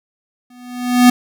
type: tone with exponential growth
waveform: square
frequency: 246.9 Hz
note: B3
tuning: in tune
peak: -4 dBFS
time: 0.5-1.1 s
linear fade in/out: 5 ms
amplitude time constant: 130 ms
effects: none